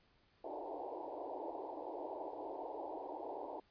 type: band-pass noise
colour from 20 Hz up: white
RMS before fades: -45 dBFS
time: 0.44-3.6 s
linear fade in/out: 5 ms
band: 290 to 940 Hz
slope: 96 dB/octave
effects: pink hiss -72 dBFS RMS until 3.7 s + resampled to 11025 Hz